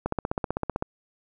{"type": "click train", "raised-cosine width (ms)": 1, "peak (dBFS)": -12, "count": 13, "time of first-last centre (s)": [0.06, 0.824], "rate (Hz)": 15.7, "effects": []}